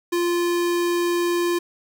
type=tone; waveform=square; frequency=347.5 Hz; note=F4; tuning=9 cents flat; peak=-20 dBFS; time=0.12-1.59 s; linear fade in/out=10 ms; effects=8-bit